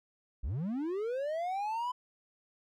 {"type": "linear sweep", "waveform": "triangle", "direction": "up", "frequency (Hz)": [44.59, 1011], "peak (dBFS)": -30, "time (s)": [0.43, 1.92], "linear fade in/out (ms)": 10, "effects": []}